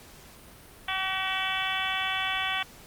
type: harmonic tone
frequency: 380 Hz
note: F#4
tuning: 46 cents sharp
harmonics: 2 / 3 / 4 / 5 / 6 / 7 / 8 / 9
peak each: -35 / -35 / -35 / -35 / -35 / -35 / -35 / -35 dBFS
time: 0.88-2.63 s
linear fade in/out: 5 ms
effects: pink hiss -50 dBFS RMS until 2.86 s + Opus 48 kbps